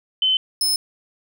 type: tone pair in turn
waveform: sine / sawtooth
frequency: 3056 / 5212 Hz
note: G7 / E8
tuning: -45 / -20 cents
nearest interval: major sixth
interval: 925 cents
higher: second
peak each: -15 dBFS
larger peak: neither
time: 0.22-0.37 / 0.61-0.76 s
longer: neither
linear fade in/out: 2 ms
effects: none